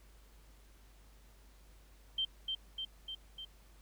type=tone with echo; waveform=sine; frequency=3136 Hz; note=G7; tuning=in tune; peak=-31 dBFS; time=2.18-2.25 s; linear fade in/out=5 ms; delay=300 ms; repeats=4; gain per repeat=-3 dB; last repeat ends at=3.45 s; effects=added 50 Hz sine -58 dBFS peak until 3.81 s + pink hiss -66 dBFS RMS until 3.81 s